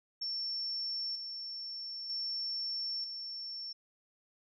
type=tone with tremolo; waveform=sine; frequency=5430 Hz; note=F8; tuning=50 cents flat; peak=-34 dBFS; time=0.21-3.73 s; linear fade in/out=10 ms; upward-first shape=square; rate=0.53 Hz; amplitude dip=45%; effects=none